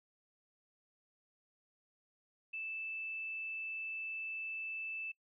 sine tone, 2637 Hz, E7, in tune, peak -39 dBFS, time 2.53-5.12 s, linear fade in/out 10 ms, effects noise-tail reverb RT60 0.1 s tail -23 dB re dry

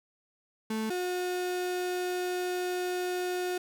35% pulse tone pair in turn, 219.5 / 361.3 Hz, A3 / F#4, -4 / -41 cents, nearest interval major sixth, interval 863 cents, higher second, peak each -28 dBFS, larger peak neither, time 0.7-0.9 / 0.9-3.58 s, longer second, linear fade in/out 5 ms, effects none

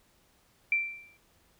sine tone with exponential decay, 2349 Hz, D7, in tune, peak -21 dBFS, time 0.72-1.17 s, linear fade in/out 2 ms, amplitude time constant 96 ms, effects pink hiss -66 dBFS RMS until 1.59 s

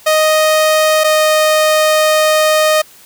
sawtooth tone pair in turn, 622.3 / 619.4 Hz, D#5 / D#5, 0 / -8 cents, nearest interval unison, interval 8 cents, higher first, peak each -5 dBFS, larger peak neither, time 0.06-1.04 / 1.04-2.82 s, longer second, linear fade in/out 10 ms, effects white hiss -42 dBFS RMS until 3.05 s

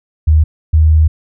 sine tone pair in turn, 77.6 / 78.37 Hz, D#2 / D#2, -4 / +13 cents, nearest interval unison, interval 17 cents, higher second, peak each -5 dBFS, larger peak neither, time 0.27-0.44 / 0.73-1.08 s, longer second, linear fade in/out 10 ms, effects none

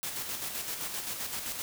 white noise with tremolo, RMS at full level -35 dBFS, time 0.03-1.62 s, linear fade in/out 0 ms, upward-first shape square, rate 7.7 Hz, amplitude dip 40%, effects none

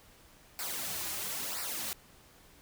white noise with flanger, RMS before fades -37 dBFS, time 0.59-1.93 s, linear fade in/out 0 ms, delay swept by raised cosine 0.3 to 4.5 ms, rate 0.99 Hz, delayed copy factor -0.75, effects pink hiss -59 dBFS RMS until 2.61 s

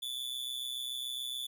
45% pulse tone with amplitude modulation, 3478 Hz, A7, 21 cents flat, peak -33 dBFS, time 0.02-1.47 s, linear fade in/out 10 ms, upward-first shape sine, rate 127 Hz, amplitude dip 75%, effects none

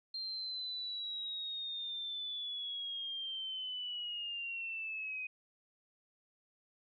sine linear sweep, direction down, 4187 to 2500 Hz, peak -38 dBFS, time 0.14-5.27 s, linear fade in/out 5 ms, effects none

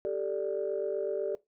sine chord, G suspended second, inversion none, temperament equal, 392 / 440 / 587.3 Hz, G4 / A4 / D5, 0 / 0 / 0 cents, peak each -33 dBFS, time 0.05-1.35 s, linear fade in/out 0 ms, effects noise-tail reverb RT60 0.2 s tail -20 dB re dry + tanh soft clip ceiling -21 dBFS

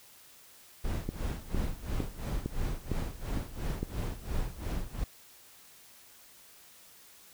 brown noise with tremolo, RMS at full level -31 dBFS, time 0.84-5.04 s, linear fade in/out 5 ms, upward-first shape sine, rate 2.9 Hz, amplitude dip 85%
click train, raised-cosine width 3 ms, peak -19 dBFS, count 7, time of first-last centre 1.09-3.83 s, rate 2.19 Hz
effects white hiss -56 dBFS RMS until 7.33 s

